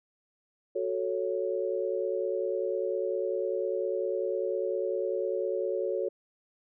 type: chord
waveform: sine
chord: F# minor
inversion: none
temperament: equal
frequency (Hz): 370 / 440 / 554.4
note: F#4 / A4 / C#5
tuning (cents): 0 / 0 / 0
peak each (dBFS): -32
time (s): 0.75-6.09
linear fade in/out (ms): 10
effects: none